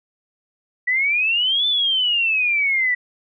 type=exponential two-way sweep; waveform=sine; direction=up then down; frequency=1945 to 3544 to 1945 Hz; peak=-16 dBFS; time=0.87-2.95 s; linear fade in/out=10 ms; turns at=1.67 s; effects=none